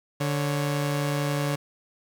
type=tone pair together; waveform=sawtooth; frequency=146 / 553 Hz; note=D3 / C#5; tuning=-10 / -4 cents; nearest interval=octave + major seventh; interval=2306 cents; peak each=-21 / -28 dBFS; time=0.2-1.56 s; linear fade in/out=10 ms; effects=none